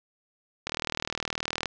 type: click train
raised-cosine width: 0.2 ms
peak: -11 dBFS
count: 40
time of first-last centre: 0.67-1.657 s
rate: 39.5 Hz
effects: low-pass 7000 Hz 12 dB/octave